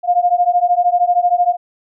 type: beating tone pair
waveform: sine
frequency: 702 / 715 Hz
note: F5 / F5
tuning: +9 / +41 cents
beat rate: 13 Hz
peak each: -14 dBFS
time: 0.03-1.57 s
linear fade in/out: 50 ms
effects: none